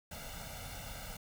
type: noise with comb filter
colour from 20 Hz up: pink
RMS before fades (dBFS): -45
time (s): 0.11-1.17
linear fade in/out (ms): 5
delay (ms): 1.4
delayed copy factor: +0.85
effects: none